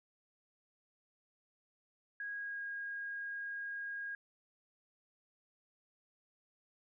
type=tone with pitch glide; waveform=sine; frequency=1646 to 1631.8 Hz; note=G#6 to G#6; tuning=-16 to -31 cents; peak=-39 dBFS; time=2.2-4.15 s; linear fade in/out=2 ms; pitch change=-15 cents; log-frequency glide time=2.32-2.63 s; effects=none